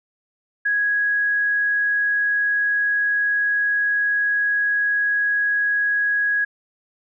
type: tone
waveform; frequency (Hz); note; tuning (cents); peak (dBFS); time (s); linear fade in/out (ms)
sine; 1661.2; G#6; 0; -17; 0.65-6.45; 10
effects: none